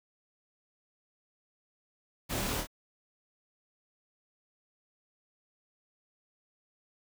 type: noise with echo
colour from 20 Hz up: pink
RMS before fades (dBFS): -35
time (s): 2.29-2.62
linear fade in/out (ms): 20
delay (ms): 26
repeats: 2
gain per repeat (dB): -4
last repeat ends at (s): 2.672
effects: none